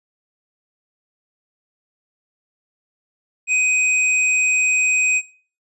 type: tone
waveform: square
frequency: 2508 Hz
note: D#7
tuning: 13 cents sharp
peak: -16 dBFS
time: 3.47-5.22 s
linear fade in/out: 50 ms
effects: noise-tail reverb RT60 0.4 s tail -17 dB re dry + resampled to 24000 Hz